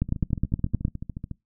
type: two click trains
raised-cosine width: 5 ms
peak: -20 / -10 dBFS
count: 18 / 9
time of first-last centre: 0.09-1.313 / 0.02-0.851 s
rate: 13.9 / 9.63 Hz
effects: noise-tail reverb RT60 0.2 s tail -24 dB re dry